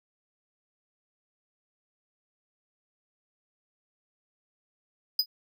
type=tone with exponential decay; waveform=square; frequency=4978 Hz; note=D#8; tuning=in tune; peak=-18 dBFS; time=5.19-5.26 s; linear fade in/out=5 ms; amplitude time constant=15 ms; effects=none